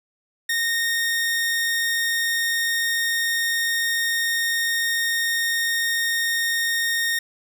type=tone; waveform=sawtooth; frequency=1847 Hz; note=A#6; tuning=16 cents flat; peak=-17 dBFS; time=0.49-7.19 s; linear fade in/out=5 ms; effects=none